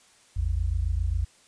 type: tone pair together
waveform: sine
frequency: 54.94 / 82.41 Hz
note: A1 / E2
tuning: -2 / 0 cents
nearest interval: perfect fifth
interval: 702 cents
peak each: -26 dBFS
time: 0.36-1.25 s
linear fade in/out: 10 ms
effects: white hiss -58 dBFS RMS until 1.47 s + resampled to 22050 Hz